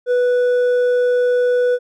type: tone with hard clipping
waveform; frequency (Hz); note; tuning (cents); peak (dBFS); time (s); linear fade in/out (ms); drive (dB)
sine; 493; B4; -3; -14; 0.06-1.79; 50; 4
effects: none